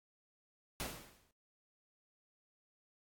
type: noise with exponential decay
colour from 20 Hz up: pink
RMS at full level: -38 dBFS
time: 0.8-1.31 s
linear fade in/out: 0 ms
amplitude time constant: 110 ms
effects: AAC 64 kbps